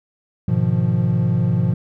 triangle chord, F half-diminished seventh, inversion first, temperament equal, 103.83 / 123.47 / 155.56 / 174.61 Hz, Ab2 / Cb3 / Eb3 / F3, 0 / 0 / 0 / 0 cents, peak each -20 / -17 / -22 / -18 dBFS, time 0.48-1.74 s, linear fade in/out 5 ms, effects none

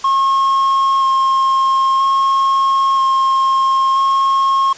triangle tone with vibrato, 1076 Hz, C6, 48 cents sharp, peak -9 dBFS, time 0.04-4.73 s, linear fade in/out 5 ms, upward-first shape square, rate 0.51 Hz, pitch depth 9 cents each way, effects white hiss -36 dBFS RMS until 4.77 s + resampled to 16000 Hz

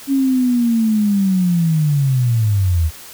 sine linear sweep, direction down, 277.2 to 76 Hz, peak -12 dBFS, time 0.07-2.91 s, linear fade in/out 50 ms, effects white hiss -37 dBFS RMS until 3.13 s

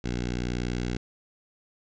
10% pulse tone with notch filter, 60.6 Hz, B1, 32 cents flat, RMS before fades -30 dBFS, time 0.04-0.97 s, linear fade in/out 5 ms, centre 960 Hz, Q 1.5, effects resampled to 16000 Hz + 10-bit

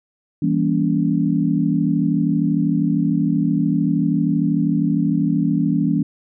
sine chord, E diminished seventh, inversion none, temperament just, 164.81 / 197.78 / 237.3 / 284.8 Hz, E3 / G3 / Bb3 / Db4, 0 / +16 / +31 / +47 cents, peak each -20 / -22 / -22 / -20 dBFS, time 0.42-6.03 s, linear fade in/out 5 ms, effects none

